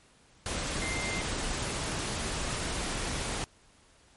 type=tone in noise; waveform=sine; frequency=2093 Hz; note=C7; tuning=in tune; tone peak=-35 dBFS; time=0.82-1.21 s; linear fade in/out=0 ms; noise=pink; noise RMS=-33 dBFS; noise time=0.46-3.44 s; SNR=-5 dB; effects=pink hiss -61 dBFS RMS until 4.16 s + MP3 48 kbps